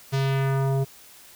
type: tone with low-pass filter sweep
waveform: square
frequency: 135.7 Hz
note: C#3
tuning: 36 cents flat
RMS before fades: -23 dBFS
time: 0.12-0.85 s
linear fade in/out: 20 ms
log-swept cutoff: 5900 to 540 Hz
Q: 1.3
effects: white hiss -49 dBFS RMS until 1.35 s